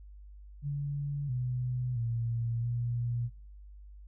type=tone with pitch steps; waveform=sine; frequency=142.9 / 125.1 / 116.4 / 119.5 Hz; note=D3 / B2 / A#2 / A#2; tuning=-47 / +23 / -2 / +43 cents; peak=-30 dBFS; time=0.62-3.3 s; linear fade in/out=50 ms; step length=670 ms; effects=noise-tail reverb RT60 0.4 s tail -18 dB re dry + added 50 Hz sine -47 dBFS peak until 4.07 s